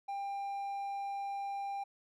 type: tone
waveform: triangle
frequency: 796 Hz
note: G5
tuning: 26 cents sharp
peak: -34 dBFS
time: 0.08-1.84 s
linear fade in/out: 10 ms
effects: none